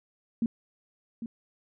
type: tone with echo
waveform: sine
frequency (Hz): 230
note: A#3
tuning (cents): -23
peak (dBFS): -23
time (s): 0.42-0.46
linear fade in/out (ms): 2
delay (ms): 800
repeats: 1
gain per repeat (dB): -10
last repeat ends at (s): 1.26
effects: none